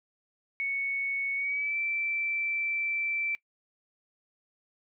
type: tone with pitch glide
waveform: sine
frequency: 2217 to 2334 Hz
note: C#7 to D7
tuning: 0 to -11 cents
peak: -28 dBFS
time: 0.6-3.35 s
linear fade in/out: 0 ms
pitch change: +89 cents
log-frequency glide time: 1.35-1.77 s
effects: noise-tail reverb RT60 0.1 s tail -22 dB re dry